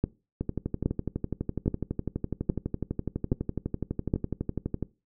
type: two click trains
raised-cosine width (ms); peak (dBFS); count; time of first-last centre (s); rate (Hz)
3; -11 / -16; 6 / 54; 0.04-4.138 / 0.41-4.827; 1.22 / 12
effects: noise-tail reverb RT60 0.3 s tail -21 dB re dry